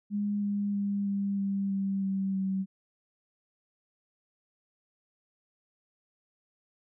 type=tone with pitch steps; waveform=sine; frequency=205.1 / 203.1 / 201.1 / 199.15 / 197.2 / 195.27 / 193.37 / 191.48 Hz; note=G#3 / G#3 / G3 / G3 / G3 / G3 / G3 / G3; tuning=-21 / -38 / +44 / +28 / +11 / -6 / -23 / -40 cents; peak=-27 dBFS; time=0.1-2.66 s; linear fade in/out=50 ms; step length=320 ms; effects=none